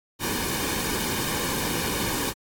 pink noise with comb filter, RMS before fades -27 dBFS, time 0.19-2.34 s, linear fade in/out 50 ms, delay 1.5 ms, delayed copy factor -0.65, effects AAC 64 kbps

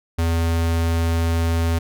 square tone, 83.1 Hz, E2, 15 cents sharp, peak -18 dBFS, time 0.18-1.79 s, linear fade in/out 10 ms, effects none

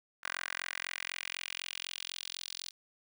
10% pulse tone with high-pass filter sweep, 44 Hz, F1, 14 cents sharp, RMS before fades -41 dBFS, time 0.23-2.71 s, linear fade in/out 10 ms, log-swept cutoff 1500 to 4300 Hz, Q 2.3, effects none

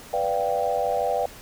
sine chord, G dominant seventh, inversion first, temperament equal, 493.9 / 587.3 / 698.5 / 784 Hz, B4 / D5 / F5 / G5, 0 / 0 / 0 / 0 cents, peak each -27 dBFS, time 0.13-1.26 s, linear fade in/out 5 ms, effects pink hiss -44 dBFS RMS until 1.41 s

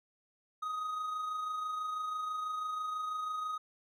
triangle tone with amplitude modulation, 1252 Hz, D#6, 10 cents sharp, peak -31 dBFS, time 0.62-3.58 s, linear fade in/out 10 ms, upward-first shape sine, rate 26.1 Hz, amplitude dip 35%, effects none

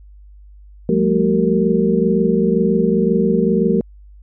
sine tone cluster, 177.2 / 202.8 / 224.8 / 381.6 / 460 Hz, F3 / G#3 / A3 / G4 / A#4, +25 / -41 / +37 / -47 / -23 cents, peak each -19 dBFS, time 0.89-3.81 s, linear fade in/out 2 ms, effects added 50 Hz sine -39 dBFS peak until 4.22 s

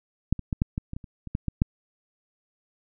clicks, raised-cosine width 5 ms, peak -8 / -21 / -14 / -9 / -15 / -21 / -22 / -30 / -24 / -14 / -14 / -7 dBFS, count 12, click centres 0.326 / 0.393 / 0.528 / 0.619 / 0.779 / 0.934 / 0.965 / 1.042 / 1.273 / 1.351 / 1.483 / 1.619 s, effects none

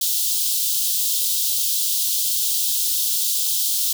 white high-pass noise, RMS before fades -21 dBFS, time 0.01-3.93 s, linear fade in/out 5 ms, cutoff 3200 Hz, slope 48 dB/octave, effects none

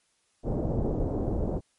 pink low-pass noise, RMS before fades -28 dBFS, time 0.43-1.61 s, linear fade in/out 50 ms, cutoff 620 Hz, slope 24 dB/octave, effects white hiss -70 dBFS RMS until 1.78 s + MP3 48 kbps

